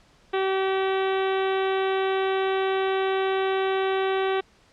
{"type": "harmonic tone", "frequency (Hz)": 383.5, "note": "G4", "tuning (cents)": -38, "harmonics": [1, 2, 3, 4, 5, 6, 7, 8, 9, 10], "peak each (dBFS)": [-23, -29, -33, -35, -37, -39, -40, -41, -42, -43], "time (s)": [0.33, 4.41], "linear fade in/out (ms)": 10, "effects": ["pink hiss -58 dBFS RMS until 4.72 s", "low-pass 6000 Hz 12 dB/octave"]}